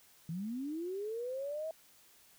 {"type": "linear sweep", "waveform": "sine", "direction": "up", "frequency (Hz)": [155.56, 650], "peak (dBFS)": -36, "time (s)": [0.29, 1.71], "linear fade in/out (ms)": 2, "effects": ["white hiss -63 dBFS RMS until 2.38 s"]}